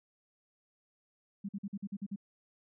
sine tone bursts, 199.6 Hz, G3, 32 cents sharp, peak -35 dBFS, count 8, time 1.44-2.161 s, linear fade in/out 10 ms, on 49 ms, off 47 ms, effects none

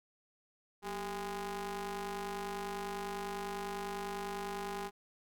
sawtooth ring-modulated tone, 210 Hz, G#3, 19 cents sharp, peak -31 dBFS, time 0.82-4.91 s, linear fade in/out 50 ms, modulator 605 Hz, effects none

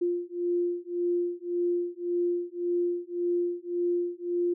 sine beating tone pair, 349.2 / 351 Hz, F4 / F4, 0 / +9 cents, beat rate 1.8 Hz, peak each -29 dBFS, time 0.01-4.54 s, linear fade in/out 10 ms, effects none

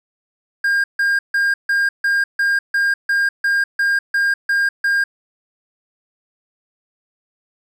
triangle tone bursts, 1610 Hz, G6, 46 cents sharp, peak -12 dBFS, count 13, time 0.64-5.04 s, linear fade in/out 5 ms, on 200 ms, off 150 ms, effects none

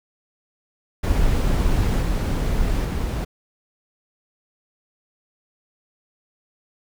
brown noise with level steps, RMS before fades -19 / -21 / -23 dBFS, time 1.03-3.25 s, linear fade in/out 10 ms, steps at 2.01 / 2.85 s, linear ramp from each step 2 ms, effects none

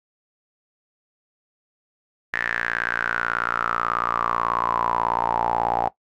sawtooth tone with band-pass filter sweep, 58.27 Hz, A#1, in tune, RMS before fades -24 dBFS, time 2.33-5.89 s, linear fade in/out 10 ms, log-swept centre 1800 to 790 Hz, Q 8.4, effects noise-tail reverb RT60 0.1 s tail -17 dB re dry

